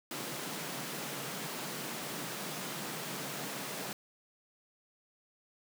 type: high-pass noise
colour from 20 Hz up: pink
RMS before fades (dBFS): -40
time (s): 0.11-3.93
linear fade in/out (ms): 2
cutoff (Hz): 130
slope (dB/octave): 96
effects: none